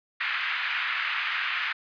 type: band-pass noise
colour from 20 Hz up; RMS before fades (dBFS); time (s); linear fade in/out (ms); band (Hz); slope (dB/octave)
white; -29; 0.2-1.73; 10; 1300 to 2600; 24
effects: resampled to 11025 Hz